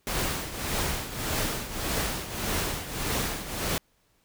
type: noise with tremolo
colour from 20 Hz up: pink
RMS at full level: -27 dBFS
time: 0.07-3.78 s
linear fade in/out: 0 ms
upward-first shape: triangle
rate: 1.7 Hz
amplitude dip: 75%
effects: pink hiss -68 dBFS RMS until 4.24 s